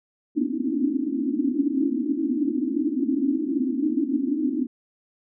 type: band-pass noise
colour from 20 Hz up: white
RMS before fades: -24 dBFS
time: 0.35-4.67 s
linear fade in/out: 20 ms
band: 240 to 320 Hz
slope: 96 dB/octave
effects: none